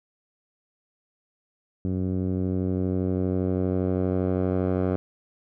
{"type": "tone with low-pass filter sweep", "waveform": "10% pulse", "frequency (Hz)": 92.5, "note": "F#2", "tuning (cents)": 0, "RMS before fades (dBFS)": -25, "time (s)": [1.85, 4.96], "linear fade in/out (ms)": 0, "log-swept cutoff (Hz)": [250, 850], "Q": 0.83, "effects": []}